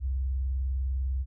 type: tone with vibrato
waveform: sine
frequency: 65.41 Hz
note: C2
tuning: in tune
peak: -26 dBFS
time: 0-1.26 s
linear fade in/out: 50 ms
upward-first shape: sine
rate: 20 Hz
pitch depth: 180 cents each way
effects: none